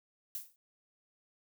violet noise with exponential decay, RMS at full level -36 dBFS, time 0.35-0.56 s, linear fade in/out 1 ms, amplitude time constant 45 ms, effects none

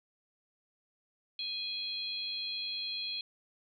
harmonic tone, 830.6 Hz, G#5, in tune, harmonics 3 / 4 / 5, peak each -45 / -39 / -37 dBFS, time 1.39-3.21 s, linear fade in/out 2 ms, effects none

